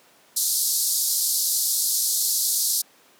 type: band-pass noise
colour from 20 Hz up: white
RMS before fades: -23 dBFS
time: 0.36-2.82 s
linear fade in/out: 10 ms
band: 4100 to 14000 Hz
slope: 48 dB/octave
effects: pink hiss -55 dBFS RMS until 3.19 s + high-pass 300 Hz 12 dB/octave